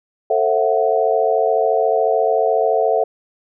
sine chord, F# half-diminished seventh, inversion first, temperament just, 444 / 532.8 / 666 / 740 Hz, A4 / C5 / E5 / F#5, +16 / +31 / +18 / 0 cents, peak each -18 / -21 / -18 / -20 dBFS, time 0.3-3.04 s, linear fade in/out 5 ms, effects none

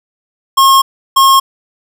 square tone bursts at uneven times, 1079 Hz, C#6, 47 cents flat, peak -5 dBFS, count 2, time 0.57-0.82 / 1.16-1.4 s, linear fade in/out 10 ms, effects none

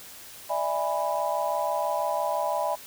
sine chord, E dominant seventh, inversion third, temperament just, 593.3 / 659.3 / 824.1 / 988.9 Hz, D5 / E5 / G#5 / B5, +18 / 0 / -14 / +2 cents, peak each -30 dBFS, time 0.49-2.76 s, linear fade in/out 20 ms, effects white hiss -45 dBFS RMS until 2.86 s

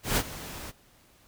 pink noise with ADSR envelope, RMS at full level -24 dBFS, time 0.03-0.72 s, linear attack 140 ms, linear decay 57 ms, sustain -16 dB, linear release 28 ms, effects pink hiss -60 dBFS RMS until 1.27 s

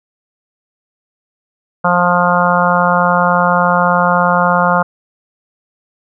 harmonic tone, 176.6 Hz, F3, 20 cents sharp, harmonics 1 / 3 / 4 / 5 / 6 / 7 / 8, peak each -17 / -17 / -17 / -17 / -17 / -17 / -17 dBFS, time 1.84-4.83 s, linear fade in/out 10 ms, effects none

